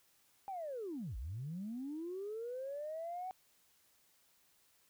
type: linear two-way sweep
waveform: sine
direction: down then up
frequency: 806 to 48.5 to 756 Hz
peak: -39 dBFS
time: 0.48-3.31 s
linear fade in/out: 0 ms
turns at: 1.17 s
effects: tanh soft clip ceiling -35 dBFS + white hiss -71 dBFS RMS until 4.89 s